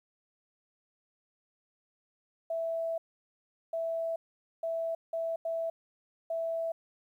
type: tone bursts at uneven times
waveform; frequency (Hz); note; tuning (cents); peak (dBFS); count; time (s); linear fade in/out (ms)
sine; 659.3; E5; 0; -30; 6; 2.5-2.98 / 3.73-4.16 / 4.63-4.95 / 5.13-5.36 / 5.45-5.7 / 6.3-6.72; 5
effects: 11-bit